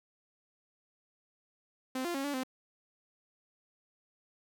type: tone with pitch steps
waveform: sawtooth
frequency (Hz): 259.1 / 346.8 / 273.1 / 286.7 / 258.8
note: C4 / F4 / C#4 / D4 / C4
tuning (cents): -17 / -12 / -26 / -42 / -19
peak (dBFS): -29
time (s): 1.95-2.435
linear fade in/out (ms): 5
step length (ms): 97
effects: none